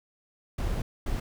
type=noise bursts at uneven times; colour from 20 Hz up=brown; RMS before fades=-29 dBFS; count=2; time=0.58-0.82 / 1.06-1.2 s; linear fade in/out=5 ms; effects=none